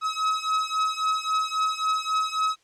45% pulse beating tone pair, 1277 / 1280.7 Hz, D#6 / D#6, +45 / +50 cents, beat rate 3.7 Hz, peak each -26 dBFS, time 0.01-2.56 s, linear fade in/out 50 ms, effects white hiss -63 dBFS RMS until 2.63 s + low-pass 6000 Hz 12 dB/octave

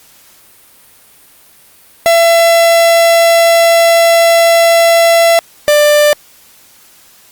45% pulse tone pair in turn, 672 / 592.5 Hz, E5 / D5, +33 / +15 cents, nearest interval major second, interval 218 cents, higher first, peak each -5 / -5 dBFS, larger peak neither, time 2.06-5.39 / 5.68-6.13 s, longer first, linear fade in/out 0 ms, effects white hiss -43 dBFS RMS until 7.31 s + Opus 48 kbps

